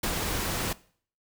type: noise with ADSR envelope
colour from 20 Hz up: pink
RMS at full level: -28 dBFS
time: 0.03-0.73 s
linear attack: 6 ms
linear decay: 72 ms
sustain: -2 dB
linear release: 4 ms
effects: noise-tail reverb RT60 0.5 s tail -20 dB re dry